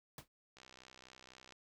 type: noise with exponential decay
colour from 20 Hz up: pink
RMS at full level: -45 dBFS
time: 0.18-0.28 s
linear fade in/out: 2 ms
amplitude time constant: 20 ms
type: click train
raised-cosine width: 0.2 ms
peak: -39 dBFS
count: 62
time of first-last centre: 0.57-1.523 s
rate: 64 Hz
effects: none